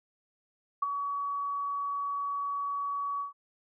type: tone with ADSR envelope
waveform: sine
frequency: 1132 Hz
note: C#6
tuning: 36 cents sharp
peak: -22 dBFS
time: 0.82-3.33 s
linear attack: 8 ms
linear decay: 16 ms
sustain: -8 dB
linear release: 130 ms
effects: none